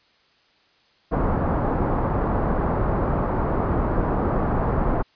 pink low-pass noise, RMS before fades -22 dBFS, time 1.11-5.03 s, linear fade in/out 20 ms, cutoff 1200 Hz, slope 24 dB/octave, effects white hiss -60 dBFS RMS until 5.15 s + resampled to 11025 Hz

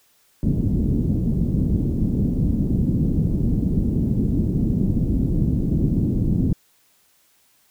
white low-pass noise, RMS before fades -20 dBFS, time 0.43-6.53 s, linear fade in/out 2 ms, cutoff 250 Hz, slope 24 dB/octave, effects white hiss -60 dBFS RMS until 7.7 s

